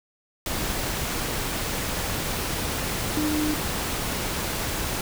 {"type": "tone in noise", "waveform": "sine", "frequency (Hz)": 303.6, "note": "D#4", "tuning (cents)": -42, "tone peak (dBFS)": -23, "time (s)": [3.17, 3.54], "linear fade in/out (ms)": 2, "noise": "pink", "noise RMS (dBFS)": -28, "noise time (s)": [0.46, 5.01], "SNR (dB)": 2, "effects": []}